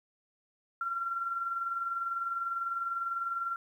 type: tone with tremolo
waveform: sine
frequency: 1369 Hz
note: F6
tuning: 35 cents flat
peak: -29 dBFS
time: 0.81-3.56 s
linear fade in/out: 2 ms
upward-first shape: sine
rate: 20 Hz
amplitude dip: 50%
effects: 11-bit